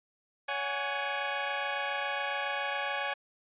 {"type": "chord", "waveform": "15% pulse", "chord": "C# suspended fourth", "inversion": "none", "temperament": "equal with one note detuned", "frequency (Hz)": [562.8, 740, 830.6], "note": ["C#5", "F#5", "G#5"], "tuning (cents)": [26, 0, 0], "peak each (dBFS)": [-29, -32, -27], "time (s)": [0.48, 3.14], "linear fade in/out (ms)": 10, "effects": ["resampled to 8000 Hz"]}